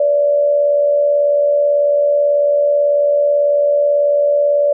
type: tone with amplitude modulation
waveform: sine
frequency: 579 Hz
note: D5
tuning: 25 cents flat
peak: -8 dBFS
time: 0-4.73 s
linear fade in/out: 5 ms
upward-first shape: sine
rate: 78.2 Hz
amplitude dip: 45%
effects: none